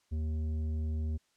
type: tone with tanh clipping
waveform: sine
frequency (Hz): 78.1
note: D#2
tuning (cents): +7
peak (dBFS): -32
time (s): 0.11-1.18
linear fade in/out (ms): 20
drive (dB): 9
effects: white hiss -73 dBFS RMS until 1.36 s + low-pass 8000 Hz 12 dB/octave